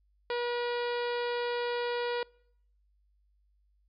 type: harmonic tone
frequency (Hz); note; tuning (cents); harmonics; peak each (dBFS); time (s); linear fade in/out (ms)
481.7; B4; -43; 1 / 2 / 3 / 4 / 5 / 6 / 7 / 8 / 9 / 10; -31 / -37 / -41 / -43 / -45 / -47 / -48 / -49 / -50 / -51; 0.3-2.23; 2
effects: noise-tail reverb RT60 0.7 s tail -26 dB re dry + added 50 Hz sine -66 dBFS peak until 3.88 s